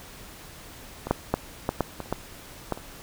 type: clicks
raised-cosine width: 1 ms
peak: -17 / -6 / -7 / -9 / -8 / -18 / -30 / -11 / -11 / -24 dBFS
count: 10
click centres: 1.07 / 1.11 / 1.34 / 1.691 / 1.807 / 2.003 / 2.059 / 2.126 / 2.723 / 2.775 s
effects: pink hiss -45 dBFS RMS until 3.02 s